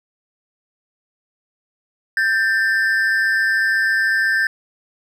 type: ring-modulated tone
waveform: triangle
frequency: 1679 Hz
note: G#6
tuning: 18 cents sharp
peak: -10 dBFS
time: 2.17-4.47 s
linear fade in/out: 2 ms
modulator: 107 Hz
effects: none